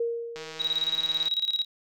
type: tone with exponential decay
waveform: sine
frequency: 466.7 Hz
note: A#4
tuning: 2 cents sharp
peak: -23 dBFS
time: 0-1.02 s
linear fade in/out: 5 ms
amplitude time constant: 220 ms
type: click train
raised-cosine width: 0.2 ms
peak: -23 dBFS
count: 148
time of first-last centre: 0.36-1.279 s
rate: 160 Hz
type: tone with tremolo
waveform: sine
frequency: 3839 Hz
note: B7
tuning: 50 cents flat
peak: -22 dBFS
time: 0.59-1.65 s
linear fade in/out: 20 ms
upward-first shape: square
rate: 18 Hz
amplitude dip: 75%
effects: none